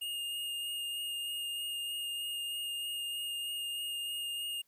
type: tone with vibrato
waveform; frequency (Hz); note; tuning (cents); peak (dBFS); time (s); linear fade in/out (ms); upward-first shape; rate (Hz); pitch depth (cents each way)
square; 2837; F7; +27; -36; 0.01-4.62; 10; sine; 3.2; 8
effects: white hiss -74 dBFS RMS until 4.67 s